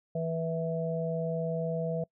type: harmonic tone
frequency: 163.9 Hz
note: E3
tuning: 10 cents flat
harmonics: 1 / 3 / 4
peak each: -32 / -34 / -34 dBFS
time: 0.15-2.04 s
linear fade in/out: 5 ms
effects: noise-tail reverb RT60 0.1 s tail -25 dB re dry